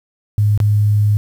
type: tone with dropouts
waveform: sine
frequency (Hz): 104.4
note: G#2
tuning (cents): +10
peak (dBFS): -10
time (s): 0.38-1.17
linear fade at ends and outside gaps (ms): 0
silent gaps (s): 0.576-0.602
effects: 7-bit